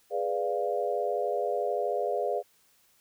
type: chord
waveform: sine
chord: G# diminished seventh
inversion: none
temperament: equal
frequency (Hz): 415.3 / 493.9 / 587.3 / 698.5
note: G#4 / B4 / D5 / F5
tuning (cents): 0 / 0 / 0 / 0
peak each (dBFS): -32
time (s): 0.1-2.43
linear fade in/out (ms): 50
effects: white hiss -65 dBFS RMS until 3 s